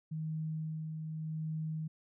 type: tone with tremolo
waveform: sine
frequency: 157.4 Hz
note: D#3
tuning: 20 cents sharp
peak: -34 dBFS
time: 0.11-1.88 s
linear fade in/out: 10 ms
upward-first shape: sine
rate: 0.85 Hz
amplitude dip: 35%
effects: none